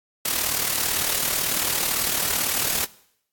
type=noise with amplitude modulation; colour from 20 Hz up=white; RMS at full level=-21 dBFS; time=0.25-2.85 s; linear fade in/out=5 ms; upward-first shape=sine; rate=38 Hz; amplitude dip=55%; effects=noise-tail reverb RT60 0.7 s tail -20 dB re dry + AAC 64 kbps